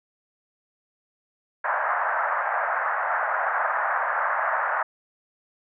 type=band-pass noise; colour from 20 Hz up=white; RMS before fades=-25 dBFS; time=1.64-4.83 s; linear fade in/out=5 ms; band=610 to 1700 Hz; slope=48 dB/octave; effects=none